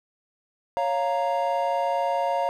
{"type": "chord", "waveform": "triangle", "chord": "Bb minor", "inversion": "first", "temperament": "equal", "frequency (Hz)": [554.4, 698.5, 932.3], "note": ["Db5", "F5", "Bb5"], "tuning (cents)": [0, 0, 0], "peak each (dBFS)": [-25, -24, -25], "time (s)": [0.77, 2.49], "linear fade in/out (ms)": 0, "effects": []}